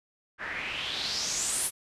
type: noise with low-pass filter sweep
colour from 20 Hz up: white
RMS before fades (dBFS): -32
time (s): 0.38-1.71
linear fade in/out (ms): 50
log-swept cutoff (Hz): 1600 to 11000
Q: 4.1
effects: resampled to 32000 Hz